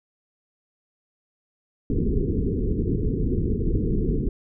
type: low-pass noise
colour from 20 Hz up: pink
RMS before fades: -23 dBFS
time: 1.9-4.29 s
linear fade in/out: 2 ms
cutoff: 450 Hz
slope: 96 dB/octave
effects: none

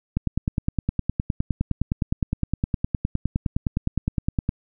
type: click train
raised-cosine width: 5 ms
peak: -9 dBFS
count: 43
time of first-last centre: 0.17-4.491 s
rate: 9.72 Hz
effects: none

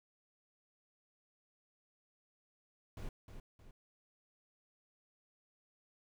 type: noise with echo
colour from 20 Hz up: brown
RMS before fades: -43 dBFS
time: 2.97-3.09 s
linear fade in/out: 2 ms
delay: 310 ms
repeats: 2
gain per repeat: -7 dB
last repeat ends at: 3.71 s
effects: none

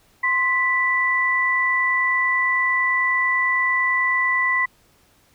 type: tone pair together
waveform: sine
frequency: 1046.5 / 1975.5 Hz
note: C6 / B6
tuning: 0 / 0 cents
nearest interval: major seventh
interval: 1100 cents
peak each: -23 / -18 dBFS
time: 0.23-4.66 s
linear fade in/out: 10 ms
effects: pink hiss -58 dBFS RMS until 5.34 s

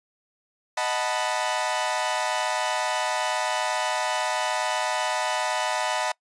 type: chord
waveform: sawtooth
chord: B dominant seventh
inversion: first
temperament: equal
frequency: 622.3 / 740 / 880 / 987.8 Hz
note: D#5 / F#5 / A5 / B5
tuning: 0 / 0 / 0 / 0 cents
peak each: -26 dBFS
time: 0.77-6.12 s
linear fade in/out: 5 ms
effects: noise-tail reverb RT60 0.1 s tail -24 dB re dry + resampled to 22050 Hz

